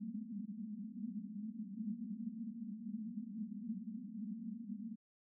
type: band-pass noise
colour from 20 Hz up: white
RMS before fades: -45 dBFS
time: 0-4.96 s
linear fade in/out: 20 ms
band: 200 to 230 Hz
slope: 96 dB/octave
effects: none